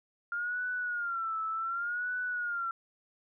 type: tone with vibrato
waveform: sine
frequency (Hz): 1396.9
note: F6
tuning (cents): 0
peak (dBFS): -31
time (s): 0.32-2.71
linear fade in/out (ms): 2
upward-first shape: sine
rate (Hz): 0.67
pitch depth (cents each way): 110
effects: none